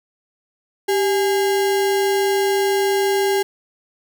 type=tone with sample-and-hold; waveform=sine; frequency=392 Hz; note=G4; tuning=in tune; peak=-15 dBFS; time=0.88-3.43 s; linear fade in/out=10 ms; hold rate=1225 Hz; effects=none